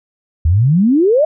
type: exponential sweep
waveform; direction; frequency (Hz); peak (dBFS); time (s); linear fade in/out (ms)
sine; up; 74.5 to 646; -8; 0.45-1.25; 5
effects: none